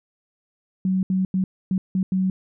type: tone bursts at uneven times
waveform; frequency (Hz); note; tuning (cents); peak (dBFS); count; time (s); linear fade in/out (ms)
sine; 187.8; F#3; +26; -18; 6; 0.85-1.03 / 1.1-1.25 / 1.34-1.44 / 1.71-1.78 / 1.95-2.03 / 2.12-2.3; 2
effects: none